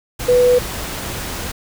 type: tone in noise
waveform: sine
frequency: 493.9 Hz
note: B4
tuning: in tune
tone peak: -9 dBFS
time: 0.28-0.59 s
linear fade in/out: 10 ms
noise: pink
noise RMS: -26 dBFS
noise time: 0.19-1.52 s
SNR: +14 dB
effects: none